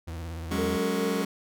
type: tone with vibrato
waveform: 40% pulse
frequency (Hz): 82.5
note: E2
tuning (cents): +2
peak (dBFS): -33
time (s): 0.07-0.77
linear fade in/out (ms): 10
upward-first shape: sine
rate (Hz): 17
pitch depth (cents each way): 91
type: chord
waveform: sawtooth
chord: F# suspended second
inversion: none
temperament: just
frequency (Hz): 185 / 208.1 / 277.5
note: F#3 / G#3 / C#4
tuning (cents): 0 / +4 / +2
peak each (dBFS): -27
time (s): 0.51-1.25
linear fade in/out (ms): 5
type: tone with tremolo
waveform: sine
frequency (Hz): 455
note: A#4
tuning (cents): -42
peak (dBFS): -27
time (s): 0.58-1.22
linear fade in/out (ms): 5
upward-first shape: sine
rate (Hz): 4.8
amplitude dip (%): 35
effects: none